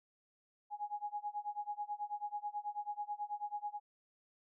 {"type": "tone with tremolo", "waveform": "sine", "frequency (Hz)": 830, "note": "G#5", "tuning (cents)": -1, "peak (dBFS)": -35, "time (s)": [0.7, 3.8], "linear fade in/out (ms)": 50, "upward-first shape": "sine", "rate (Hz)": 9.2, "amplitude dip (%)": 95, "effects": []}